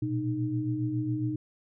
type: tone cluster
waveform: sine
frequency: 116.2 / 123.5 / 307.6 Hz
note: A#2 / B2 / D#4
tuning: -5 / 0 / -20 cents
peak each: -35 / -31 / -30 dBFS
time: 0.02-1.36 s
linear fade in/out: 5 ms
effects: none